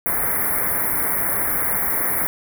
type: band-stop noise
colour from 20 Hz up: white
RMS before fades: -21 dBFS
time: 0.06-2.27 s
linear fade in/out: 0 ms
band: 2200 to 10000 Hz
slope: 96 dB/octave
effects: none